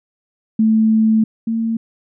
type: tone pair in turn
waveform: sine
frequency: 220 / 226.4 Hz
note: A3 / A3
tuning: 0 / +50 cents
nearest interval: unison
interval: 50 cents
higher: second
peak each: -10 / -16 dBFS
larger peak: first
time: 0.59-1.24 / 1.47-1.77 s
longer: first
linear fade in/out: 5 ms
effects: none